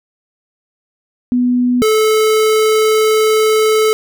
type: tone pair in turn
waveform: sine / square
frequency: 247 / 434.5 Hz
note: B3 / A4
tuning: 0 / -22 cents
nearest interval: minor seventh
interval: 978 cents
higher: second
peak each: -10 dBFS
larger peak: neither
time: 1.32-1.82 / 1.82-3.93 s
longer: second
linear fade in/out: 0 ms
effects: none